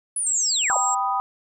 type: linear sweep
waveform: sine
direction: down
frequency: 10300 to 478.9 Hz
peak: -22 dBFS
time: 0.16-0.77 s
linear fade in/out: 5 ms
type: tone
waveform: sine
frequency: 7600 Hz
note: A#8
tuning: 33 cents sharp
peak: -22 dBFS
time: 0.26-0.95 s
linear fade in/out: 10 ms
type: chord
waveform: sine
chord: G augmented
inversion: none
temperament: equal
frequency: 784 / 987.8 / 1244.5 Hz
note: G5 / B5 / D#6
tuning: 0 / 0 / 0 cents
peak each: -25 dBFS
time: 0.7-1.2 s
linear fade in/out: 0 ms
effects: none